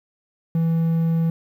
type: tone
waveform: triangle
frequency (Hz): 164.6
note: E3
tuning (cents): -2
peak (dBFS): -15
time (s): 0.55-1.3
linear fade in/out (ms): 2
effects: 9-bit